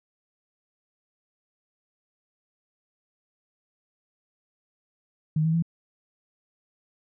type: tone with pitch steps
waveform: sine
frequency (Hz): 155.56 / 160.95 / 166.53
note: D#3 / E3 / E3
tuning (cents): 0 / -41 / +18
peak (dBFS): -20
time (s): 5.36-5.624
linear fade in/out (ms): 5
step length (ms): 88
effects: none